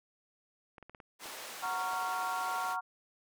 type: clicks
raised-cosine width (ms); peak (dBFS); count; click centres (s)
0.5; -35; 8; 0.782 / 0.827 / 0.896 / 0.948 / 1.002 / 1.258 / 1.656 / 1.934
type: band-pass noise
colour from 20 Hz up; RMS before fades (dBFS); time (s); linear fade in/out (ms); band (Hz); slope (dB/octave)
pink; -45; 1.19-2.77; 50; 530 to 16000; 12
type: chord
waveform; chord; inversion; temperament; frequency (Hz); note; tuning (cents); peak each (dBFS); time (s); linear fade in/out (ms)
sine; Gb major seventh; none; equal with one note detuned; 740 / 932.3 / 1108.7 / 1385.7; Gb5 / Bb5 / Db6 / F6; 0 / 0 / 0 / -14; -38; 1.62-2.81; 20
effects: none